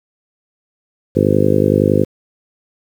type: harmonic tone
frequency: 50.8 Hz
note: G#1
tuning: 38 cents flat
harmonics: 2 / 3 / 4 / 5 / 6 / 7 / 8 / 9 / 10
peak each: -19 / -19 / -19 / -19 / -19 / -19 / -19 / -19 / -19 dBFS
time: 1.15-2.05 s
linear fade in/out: 20 ms
effects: 7-bit